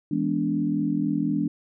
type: chord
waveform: sine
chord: E dominant seventh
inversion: none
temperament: equal with one note detuned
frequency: 164.81 / 207.7 / 246.9 / 290.8 Hz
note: E3 / G#3 / B3 / D4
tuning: 0 / 0 / 0 / -17 cents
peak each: -29 / -28 / -29 / -25 dBFS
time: 0.11-1.48 s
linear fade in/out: 5 ms
effects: none